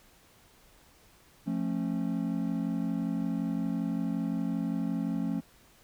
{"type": "chord", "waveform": "triangle", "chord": "F augmented", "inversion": "none", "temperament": "equal with one note detuned", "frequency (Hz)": [174.61, 220, 272.1], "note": ["F3", "A3", "C#4"], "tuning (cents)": [0, 0, -32], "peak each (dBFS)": -31, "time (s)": [1.46, 5.41], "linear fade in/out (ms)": 20, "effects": ["pink hiss -60 dBFS RMS until 5.83 s"]}